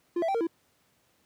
triangle tone with pitch steps, 347 / 660 / 780 / 461 / 333.3 Hz, F4 / E5 / G5 / A#4 / E4, -11 / +2 / -9 / -19 / +19 cents, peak -23 dBFS, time 0.16-0.47 s, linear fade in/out 5 ms, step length 62 ms, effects pink hiss -68 dBFS RMS until 1.25 s + high-pass 100 Hz 12 dB/octave

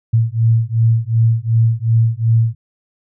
sine beating tone pair, 112.7 / 115.4 Hz, A2 / A#2, +42 / -17 cents, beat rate 2.7 Hz, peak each -14 dBFS, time 0.13-2.55 s, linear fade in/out 10 ms, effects none

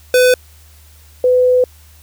square / sine tone pair in turn, 502 / 502 Hz, B4 / B4, +28 / +28 cents, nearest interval unison, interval 0 cents, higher neither, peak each -8 dBFS, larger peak neither, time 0.14-0.34 / 1.24-1.64 s, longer second, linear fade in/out 2 ms, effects added 76 Hz sine -42 dBFS peak until 2.02 s + white hiss -48 dBFS RMS until 2.02 s

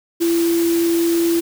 sine tone in noise, 337.1 Hz, E4, 39 cents sharp, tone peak -14 dBFS, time 0.2-1.41 s, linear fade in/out 20 ms, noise white, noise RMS -28 dBFS, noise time 0.2-1.41 s, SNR +11 dB, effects none

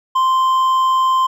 triangle tone with hard clipping, 1043 Hz, C6, 6 cents flat, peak -13 dBFS, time 0.15-1.27 s, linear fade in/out 10 ms, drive 7 dB, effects none

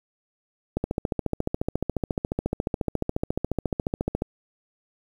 click train, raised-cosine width 2 ms, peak -11 dBFS, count 50, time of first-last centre 0.77-4.221 s, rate 14.2 Hz, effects 8-bit

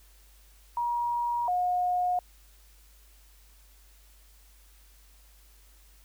sine tone pair in turn, 953 / 720.2 Hz, A#5 / F#5, +38 / -47 cents, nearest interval perfect fourth, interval 485 cents, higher first, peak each -26 / -24 dBFS, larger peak second, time 0.77-1.48 / 1.48-2.19 s, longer neither, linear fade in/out 2 ms, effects added 50 Hz sine -55 dBFS peak until 6.04 s + white hiss -61 dBFS RMS until 6.04 s

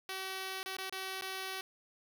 5% pulse tone with dropouts, 380.4 Hz, F#4, 48 cents sharp, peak -27 dBFS, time 0.09-1.61 s, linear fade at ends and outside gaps 1 ms, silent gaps 0.63-0.66 / 0.768-0.784 / 0.896-0.925 / 1.211-1.221 s, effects none

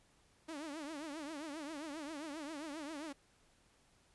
sawtooth tone with vibrato, 302.4 Hz, D#4, 49 cents flat, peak -39 dBFS, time 0.48-3.13 s, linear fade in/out 10 ms, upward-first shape triangle, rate 7.5 Hz, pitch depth 180 cents each way, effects pink hiss -70 dBFS RMS until 4.14 s + resampled to 24000 Hz

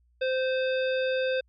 harmonic tone with a mistuned harmonic, 519 Hz, C5, 14 cents flat, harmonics 1 / 3 / 5 / 7 / 9, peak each -25 / -34 / -37 / -39 / -47 dBFS, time 0.21-1.41 s, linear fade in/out 10 ms, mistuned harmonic 9, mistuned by +28 cents, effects added 60 Hz sine -62 dBFS peak until 1.48 s

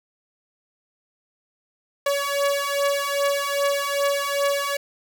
sawtooth beating tone pair, 563 / 565.5 Hz, C#5 / C#5, +27 / +34 cents, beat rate 2.5 Hz, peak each -20 dBFS, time 2.06-4.77 s, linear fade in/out 5 ms, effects none

